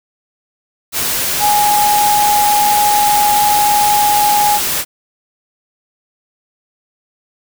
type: tone in noise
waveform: sine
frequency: 830.6 Hz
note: G#5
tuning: in tune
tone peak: -10 dBFS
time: 1.39-4.6 s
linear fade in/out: 50 ms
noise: white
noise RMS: -17 dBFS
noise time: 0.92-4.85 s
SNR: +4 dB
effects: none